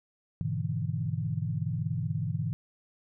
sine chord, E dominant seventh, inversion first, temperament just, 103.01 / 123.61 / 148.33 / 164.81 Hz, G#2 / B2 / D3 / E3, -14 / +2 / +18 / 0 cents, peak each -34 dBFS, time 0.41-2.53 s, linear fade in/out 0 ms, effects none

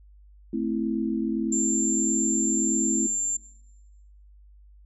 sine chord, A minor, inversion none, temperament equal, 220 / 261.6 / 329.6 Hz, A3 / C4 / E4, 0 / 0 / 0 cents, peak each -29 dBFS, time 0.53-3.07 s, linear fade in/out 5 ms
sine tone, 7300 Hz, A#8, 37 cents flat, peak -24 dBFS, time 1.52-3.37 s, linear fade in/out 5 ms
effects noise-tail reverb RT60 1.0 s tail -19 dB re dry + added 50 Hz sine -49 dBFS peak until 4.85 s

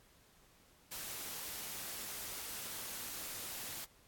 white noise, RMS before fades -44 dBFS, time 0.91-3.85 s, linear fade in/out 10 ms, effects pink hiss -66 dBFS RMS until 4.07 s + AAC 64 kbps

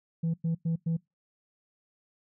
sine tone bursts, 164.81 Hz, E3, in tune, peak -23 dBFS, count 4, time 0.23-0.97 s, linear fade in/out 10 ms, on 110 ms, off 100 ms, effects noise-tail reverb RT60 0.2 s tail -25 dB re dry + tanh soft clip ceiling -24 dBFS

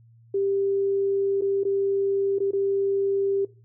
sine tone with dropouts, 394.3 Hz, G4, 10 cents sharp, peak -21 dBFS, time 0.34-3.45 s, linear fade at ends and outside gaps 5 ms, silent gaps 1.411-1.419 / 1.635-1.65 / 2.386-2.402 / 2.51-2.532 s, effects noise-tail reverb RT60 0.3 s tail -19 dB re dry + added 115 Hz sine -51 dBFS peak until 3.64 s

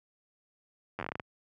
slowing click train, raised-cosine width 0.5 ms, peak -20 dBFS, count 10, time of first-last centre 0.99-1.198 s, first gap 10 ms, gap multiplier 1.2, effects high-pass 80 Hz 12 dB/octave

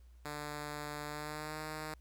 5% pulse tone with pitch glide, 148.3 to 154.69 Hz, D3 to D#3, +17 to -10 cents, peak -29 dBFS, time 0.25-1.94 s, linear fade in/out 2 ms, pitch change +73 cents, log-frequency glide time 1.05-1.6 s, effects added 60 Hz sine -55 dBFS peak until 2 s + pink hiss -74 dBFS RMS until 2 s

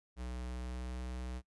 square tone with pitch glide, 61.74 to 62.42 Hz, B1 to B1, 0 to +19 cents, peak -40 dBFS, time 0.16-1.42 s, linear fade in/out 50 ms, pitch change +19 cents, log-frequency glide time 0.47-1.02 s, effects noise-tail reverb RT60 0.1 s tail -22 dB re dry + resampled to 24000 Hz

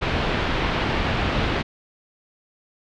pink low-pass noise, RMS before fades -23 dBFS, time 0.01-1.63 s, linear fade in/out 20 ms, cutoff 3600 Hz, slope 24 dB/octave, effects none

